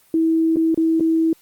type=tone with dropouts; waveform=sine; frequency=324.5 Hz; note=E4; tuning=27 cents flat; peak=-14 dBFS; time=0.14-1.33 s; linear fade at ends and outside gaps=2 ms; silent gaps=0.56-0.568 / 0.745-0.775 / 0.998-1.006 s; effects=white hiss -55 dBFS RMS until 1.41 s + Opus 32 kbps